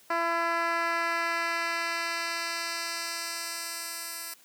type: tone with band-pass filter sweep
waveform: 10% pulse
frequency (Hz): 336.2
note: E4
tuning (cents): +34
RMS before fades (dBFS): -31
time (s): 0.1-4.34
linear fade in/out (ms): 5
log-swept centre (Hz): 1000 to 12000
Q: 0.81
effects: white hiss -58 dBFS RMS until 4.44 s + high-pass 150 Hz 12 dB/octave